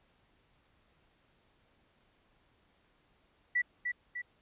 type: tone with echo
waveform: sine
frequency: 1958 Hz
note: B6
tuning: 15 cents flat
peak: -26 dBFS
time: 3.55-3.62 s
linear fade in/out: 10 ms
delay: 300 ms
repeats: 2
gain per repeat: -5 dB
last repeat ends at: 4.22 s
effects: pink hiss -70 dBFS RMS until 4.41 s + resampled to 8000 Hz